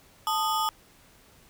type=ring-modulated tone; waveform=square; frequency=1059 Hz; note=C6; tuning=21 cents sharp; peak=-22 dBFS; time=0.27-0.69 s; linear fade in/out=0 ms; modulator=180 Hz; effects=pink hiss -57 dBFS RMS until 1.49 s